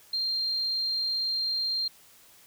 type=tone; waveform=sine; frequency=4186 Hz; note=C8; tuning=in tune; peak=-26 dBFS; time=0.13-1.88 s; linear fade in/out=5 ms; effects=white hiss -56 dBFS RMS until 2.46 s